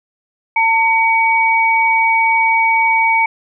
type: tone pair together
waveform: sine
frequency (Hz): 901 / 2259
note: A5 / C#7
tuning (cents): +41 / +32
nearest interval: octave + major third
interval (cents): 1591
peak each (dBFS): -13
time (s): 0.56-3.26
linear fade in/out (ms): 5
effects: none